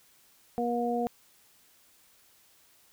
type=harmonic tone; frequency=238.9 Hz; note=A#3; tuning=43 cents sharp; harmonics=1 / 2 / 3; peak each=-31 / -31 / -31 dBFS; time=0.58-1.07 s; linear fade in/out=0 ms; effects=white hiss -62 dBFS RMS until 2.92 s